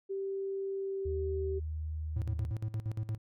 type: tone with pitch glide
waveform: sine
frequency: 390 to 386.2 Hz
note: G4 to G4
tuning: -9 to -26 cents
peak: -33 dBFS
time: 0.09-1.6 s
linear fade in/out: 20 ms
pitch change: -17 cents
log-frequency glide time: 0.77-1.41 s
type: tone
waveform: sine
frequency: 77.78 Hz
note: D#2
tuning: in tune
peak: -34 dBFS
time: 1.05-2.52 s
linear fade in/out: 10 ms
type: tone with tremolo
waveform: triangle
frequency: 108.9 Hz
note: A2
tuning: 17 cents flat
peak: -29 dBFS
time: 2.16-3.18 s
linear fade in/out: 5 ms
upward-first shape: square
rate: 8.6 Hz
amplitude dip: 80%
effects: none